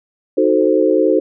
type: chord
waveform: sine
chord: D# diminished seventh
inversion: none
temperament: equal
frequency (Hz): 311.1 / 370 / 440 / 523.3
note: D#4 / F#4 / A4 / C5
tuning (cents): 0 / 0 / 0 / 0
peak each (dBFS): -16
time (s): 0.37-1.2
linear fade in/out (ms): 10
effects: none